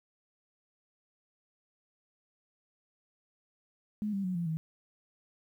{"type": "tone with pitch steps", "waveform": "sine", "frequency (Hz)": [210.8, 196.68, 183.51, 171.22, 159.76], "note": ["G#3", "G3", "F#3", "F3", "D#3"], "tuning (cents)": [26, 6, -14, -34, 46], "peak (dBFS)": -30, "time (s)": [4.02, 4.57], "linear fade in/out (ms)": 0, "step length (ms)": 110, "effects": ["11-bit"]}